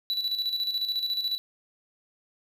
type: tone with tremolo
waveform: triangle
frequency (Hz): 3951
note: B7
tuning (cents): 0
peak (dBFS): -23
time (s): 0.1-1.38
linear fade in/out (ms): 0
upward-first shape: square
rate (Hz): 14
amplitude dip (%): 55
effects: none